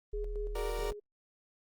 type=tone with tremolo; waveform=sine; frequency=415.3 Hz; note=G#4; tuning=in tune; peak=-36 dBFS; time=0.13-1 s; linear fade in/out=10 ms; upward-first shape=square; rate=4.4 Hz; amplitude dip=55%
type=tone; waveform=sine; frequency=39.02 Hz; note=D#1; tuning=6 cents sharp; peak=-35 dBFS; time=0.13-0.92 s; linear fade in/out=0 ms
type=chord; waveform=30% pulse; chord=Gb augmented; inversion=none; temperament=equal; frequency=370 / 466.2 / 587.3 Hz; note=Gb4 / Bb4 / D5; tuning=0 / 0 / 0 cents; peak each=-41 / -36 / -40 dBFS; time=0.55-0.91 s; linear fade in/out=5 ms
effects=Opus 32 kbps